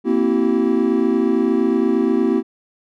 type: chord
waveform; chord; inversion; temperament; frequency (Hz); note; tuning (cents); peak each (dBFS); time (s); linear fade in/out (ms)
triangle; C dominant seventh; third; equal with one note detuned; 233.1 / 261.6 / 329.6 / 383; Bb3 / C4 / E4 / G4; 0 / 0 / 0 / -40; -18; 0.04-2.43; 50
effects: none